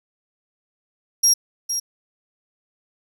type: tone with echo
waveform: 35% pulse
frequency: 5620 Hz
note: F8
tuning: 10 cents sharp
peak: -10 dBFS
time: 1.23-1.34 s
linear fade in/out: 10 ms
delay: 460 ms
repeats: 1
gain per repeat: -9 dB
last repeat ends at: 1.8 s
effects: none